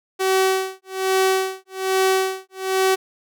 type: tone with tremolo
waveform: sawtooth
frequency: 380 Hz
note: F#4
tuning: 46 cents sharp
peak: -11 dBFS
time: 0.19-2.96 s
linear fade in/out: 20 ms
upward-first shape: sine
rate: 1.2 Hz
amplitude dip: 100%
effects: none